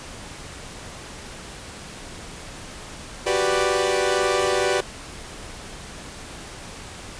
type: chord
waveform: sawtooth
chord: G major seventh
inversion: third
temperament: equal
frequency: 370 / 392 / 493.9 / 587.3 Hz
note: F#4 / G4 / B4 / D5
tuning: 0 / 0 / 0 / 0 cents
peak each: -21 dBFS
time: 3.26-4.81 s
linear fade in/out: 10 ms
effects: pink hiss -38 dBFS RMS until 7.19 s + resampled to 22050 Hz